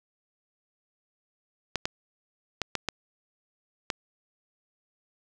clicks, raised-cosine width 0.2 ms, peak -10 dBFS, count 6, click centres 1.757 / 1.855 / 2.617 / 2.753 / 2.887 / 3.902 s, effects none

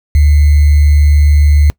sine tone with sample-and-hold, 73.42 Hz, D2, in tune, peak -4 dBFS, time 0.15-1.7 s, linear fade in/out 0 ms, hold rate 2100 Hz, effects noise-tail reverb RT60 0.1 s tail -23 dB re dry

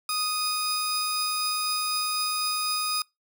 sawtooth tone pair together, 1244.5 / 4974 Hz, D#6 / D#8, 0 / -1 cents, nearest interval 2 octaves, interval 2399 cents, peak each -25 dBFS, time 0.09-3.02 s, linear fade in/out 2 ms, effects noise-tail reverb RT60 0.2 s tail -26 dB re dry

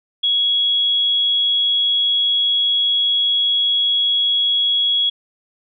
sine tone, 3335 Hz, G#7, 7 cents sharp, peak -14 dBFS, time 0.23-5.1 s, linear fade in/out 10 ms, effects none

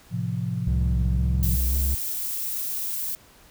sine chord, F major, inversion first, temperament equal, 110 / 130.81 / 174.61 Hz, A2 / C3 / F3, 0 / 0 / 0 cents, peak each -29 dBFS, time 0.1-1.59 s, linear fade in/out 50 ms
triangle tone with vibrato, 65.1 Hz, C2, 8 cents flat, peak -19 dBFS, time 0.67-1.95 s, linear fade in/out 5 ms, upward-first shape square, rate 1.9 Hz, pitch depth 51 cents each way
violet noise, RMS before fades -29 dBFS, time 1.43-3.15 s, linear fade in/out 0 ms
effects pink hiss -53 dBFS RMS until 3.5 s

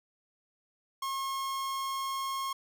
45% pulse tone, 1080 Hz, C#6, 45 cents flat, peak -32 dBFS, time 1.02-2.53 s, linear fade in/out 5 ms, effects none

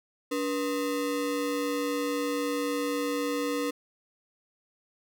square ring-modulated tone, 385.7 Hz, G4, 28 cents flat, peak -25 dBFS, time 0.31-3.71 s, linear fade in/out 10 ms, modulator 98.1 Hz, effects none

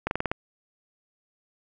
slowing click train, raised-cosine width 0.5 ms, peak -11 dBFS, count 6, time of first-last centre 0.07-0.315 s, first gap 41 ms, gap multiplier 1.09, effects none

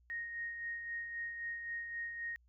sine tone with tremolo, 1864.7 Hz, A#6, in tune, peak -37 dBFS, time 0.1-2.36 s, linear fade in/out 0 ms, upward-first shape sine, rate 3.8 Hz, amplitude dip 45%, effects added 60 Hz sine -65 dBFS peak until 2.48 s

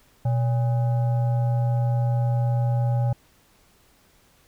sine tone with frequency modulation, 122.3 Hz, B2, 16 cents flat, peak -19 dBFS, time 0.25-3.13 s, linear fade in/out 5 ms, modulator 690 Hz, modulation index 0.35, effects pink hiss -59 dBFS RMS until 4.47 s

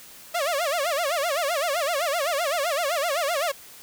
sawtooth tone with vibrato, 622.3 Hz, D#5, in tune, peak -19 dBFS, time 0.34-3.52 s, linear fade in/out 10 ms, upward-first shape sine, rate 7.8 Hz, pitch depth 230 cents each way, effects white hiss -46 dBFS RMS until 3.82 s

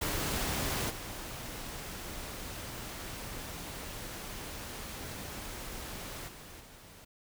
pink noise with level steps, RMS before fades -33 / -42 / -49 / -53 dBFS, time 0.01-7.05 s, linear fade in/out 10 ms, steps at 0.89 / 6.27 / 6.59 s, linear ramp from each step 20 ms, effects none

